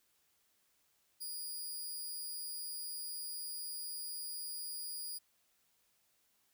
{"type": "tone", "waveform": "10% pulse", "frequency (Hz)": 4872, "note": "D#8", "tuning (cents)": -37, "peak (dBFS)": -34, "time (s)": [1.2, 5.19], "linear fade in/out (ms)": 20, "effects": ["white hiss -75 dBFS RMS until 6.53 s"]}